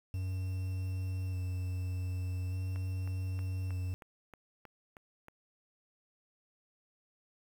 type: tone with vibrato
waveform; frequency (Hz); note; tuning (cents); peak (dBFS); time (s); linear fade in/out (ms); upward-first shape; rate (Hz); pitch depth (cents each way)
triangle; 92.5; F#2; 0; -31; 0.14-3.94; 0; square; 0.42; 13
type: click train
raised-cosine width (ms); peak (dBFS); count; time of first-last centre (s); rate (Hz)
0.5; -35; 9; 2.76-5.284; 3.17
effects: 9-bit